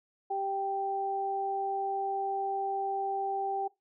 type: tone pair together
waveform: sine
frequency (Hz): 392 / 783.3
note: G4 / G5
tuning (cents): 0 / -2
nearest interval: octave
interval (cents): 1198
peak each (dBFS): -36 / -30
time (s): 0.3-3.68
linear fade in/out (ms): 10
effects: noise-tail reverb RT60 0.2 s tail -20 dB re dry